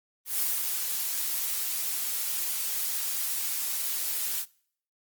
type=noise with ADSR envelope; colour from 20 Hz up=blue; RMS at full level=-26 dBFS; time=0.25-4.46 s; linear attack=140 ms; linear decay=270 ms; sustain=-4 dB; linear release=68 ms; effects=noise-tail reverb RT60 0.6 s tail -24 dB re dry + Opus 24 kbps